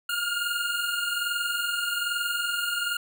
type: tone pair together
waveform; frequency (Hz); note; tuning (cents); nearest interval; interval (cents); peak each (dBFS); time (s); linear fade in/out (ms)
25% pulse; 1400 / 1421.2; F6 / F6; +4 / +30; unison; 26; -28 / -24; 0.09-2.97; 5
effects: none